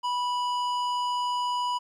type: tone with low-pass filter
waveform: square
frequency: 983 Hz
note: B5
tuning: 8 cents flat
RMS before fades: -28 dBFS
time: 0.03-1.79 s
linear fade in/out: 20 ms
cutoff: 5200 Hz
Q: 0.64
effects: 11-bit